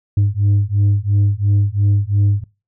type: beating tone pair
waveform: sine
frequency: 100 / 102.9 Hz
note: G2 / G#2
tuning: +35 / -16 cents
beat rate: 2.9 Hz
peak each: -13 dBFS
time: 0.17-2.44 s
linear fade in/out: 5 ms
effects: noise-tail reverb RT60 0.3 s tail -24 dB re dry + tanh soft clip ceiling -9 dBFS